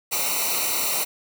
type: noise with comb filter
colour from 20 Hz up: white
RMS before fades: -24 dBFS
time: 0.11-1.05 s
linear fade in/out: 20 ms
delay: 0.6 ms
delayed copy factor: -0.85
effects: none